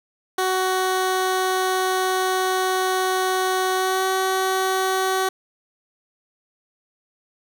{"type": "tone with pitch glide", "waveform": "15% pulse", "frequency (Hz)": [373.6, 378.4], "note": ["F#4", "F#4"], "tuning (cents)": [17, 39], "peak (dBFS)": -13, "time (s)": [0.38, 5.29], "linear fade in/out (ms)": 5, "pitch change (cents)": 22, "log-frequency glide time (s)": [3.75, 4.05], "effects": []}